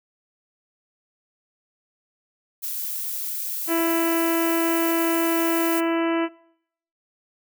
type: noise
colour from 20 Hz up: violet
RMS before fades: -29 dBFS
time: 2.62-5.81 s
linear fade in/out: 20 ms
type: harmonic tone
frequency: 332 Hz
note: E4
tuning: 12 cents sharp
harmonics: 1 / 2 / 3 / 4 / 5 / 6 / 7 / 8 / 9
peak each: -21 / -27 / -31 / -33 / -35 / -37 / -38 / -39 / -40 dBFS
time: 3.67-6.29 s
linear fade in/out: 50 ms
effects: noise-tail reverb RT60 0.7 s tail -22 dB re dry